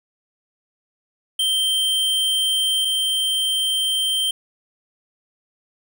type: tone pair in turn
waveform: square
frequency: 3136 / 3136 Hz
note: G7 / G7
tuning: 0 / 0 cents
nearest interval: unison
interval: 0 cents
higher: neither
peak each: -18 / -19 dBFS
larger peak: first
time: 1.39-2.85 / 2.85-4.31 s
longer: neither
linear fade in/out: 5 ms
effects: none